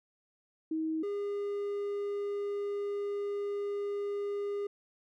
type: tone pair in turn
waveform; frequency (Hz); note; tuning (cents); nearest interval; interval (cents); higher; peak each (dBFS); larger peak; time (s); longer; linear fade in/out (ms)
sine / triangle; 317.7 / 406.3; D#4 / G#4; +36 / -38; major third; 426; second; -30 / -30; neither; 0.71-1.03 / 1.03-4.67; second; 5
effects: none